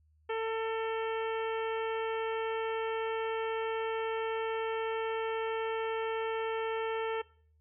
harmonic tone, 447.3 Hz, A4, 28 cents sharp, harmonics 1 / 2 / 3 / 4 / 5 / 6 / 7, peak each -32 / -38 / -42 / -44 / -46 / -48 / -49 dBFS, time 0.29-7.22 s, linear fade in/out 10 ms, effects noise-tail reverb RT60 0.5 s tail -21 dB re dry + added 77 Hz sine -64 dBFS peak until 7.6 s

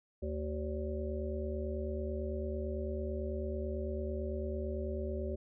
harmonic tone with a mistuned harmonic, 75.7 Hz, D#2, 47 cents flat, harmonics 1 / 3 / 5 / 7 / 8, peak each -37 / -43 / -40 / -46 / -43 dBFS, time 0.22-5.36 s, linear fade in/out 10 ms, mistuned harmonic 8, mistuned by -78 cents, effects none

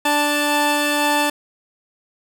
15% pulse tone pair together, 294 / 880 Hz, D4 / A5, +2 / 0 cents, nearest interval octave + perfect fifth, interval 1898 cents, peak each -13 dBFS, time 0.05-1.3 s, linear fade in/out 5 ms, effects none

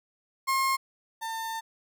35% pulse tone pair in turn, 1071 / 898.9 Hz, C6 / A5, +40 / +37 cents, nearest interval minor third, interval 303 cents, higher first, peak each -22 / -30 dBFS, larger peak first, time 0.47-0.77 / 1.21-1.61 s, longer second, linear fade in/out 20 ms, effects none

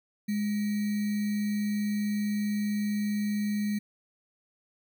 sine tone with sample-and-hold, 207.7 Hz, G#3, in tune, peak -26 dBFS, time 0.28-3.79 s, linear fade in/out 10 ms, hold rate 2100 Hz, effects none

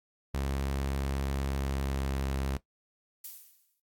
sawtooth tone with pitch glide, 68.3 to 67.52 Hz, C#2 to C#2, -25 to -45 cents, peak -26 dBFS, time 0.34-2.57 s, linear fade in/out 5 ms, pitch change -20 cents, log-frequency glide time 1.38-2.37 s
violet noise with exponential decay, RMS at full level -38 dBFS, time 3.24-3.8 s, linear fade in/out 5 ms, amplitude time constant 120 ms
effects noise-tail reverb RT60 0.1 s tail -17 dB re dry + AAC 64 kbps

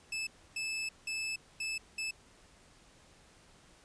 sawtooth tone bursts at uneven times, 2618 Hz, E7, 13 cents flat, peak -31 dBFS, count 5, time 0.12-0.27 / 0.56-0.89 / 1.07-1.36 / 1.6-1.78 / 1.98-2.11 s, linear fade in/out 5 ms, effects pink hiss -61 dBFS RMS until 3.84 s + resampled to 22050 Hz

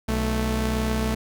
sawtooth tone pair together, 61.74 / 220 Hz, B1 / A3, 0 / 0 cents, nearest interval octave + minor seventh, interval 2200 cents, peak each -21 dBFS, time 0.08-1.15 s, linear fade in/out 10 ms, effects none

